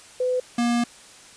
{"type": "tone pair in turn", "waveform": ["sine", "square"], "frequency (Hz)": [504, 237.9], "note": ["B4", "A#3"], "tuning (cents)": [35, 35], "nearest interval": "octave + minor second", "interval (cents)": 1300, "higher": "first", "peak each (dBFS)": -20, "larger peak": "neither", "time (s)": [[0.2, 0.4], [0.58, 0.84]], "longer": "second", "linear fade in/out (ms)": 5, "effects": ["white hiss -47 dBFS RMS until 1.36 s", "resampled to 22050 Hz"]}